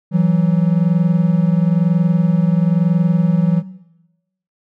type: tone pair together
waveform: triangle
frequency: 165.48 / 186.5 Hz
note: E3 / F#3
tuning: +7 / +14 cents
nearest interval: major second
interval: 207 cents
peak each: -12 dBFS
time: 0.11-3.63 s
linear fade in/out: 50 ms
effects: noise-tail reverb RT60 0.9 s tail -17 dB re dry